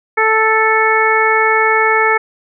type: harmonic tone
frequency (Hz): 440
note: A4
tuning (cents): 0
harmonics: 1 / 2 / 3 / 4 / 5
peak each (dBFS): -16 / -16 / -16 / -16 / -16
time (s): 0.17-2.18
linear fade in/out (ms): 10
effects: none